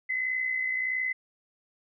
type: tone pair together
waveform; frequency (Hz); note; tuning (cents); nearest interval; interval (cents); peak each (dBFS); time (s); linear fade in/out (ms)
sine; 1975.5 / 2037; B6 / C7; 0 / -47; minor second; 53; -36 / -27; 0.09-1.13; 10
effects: none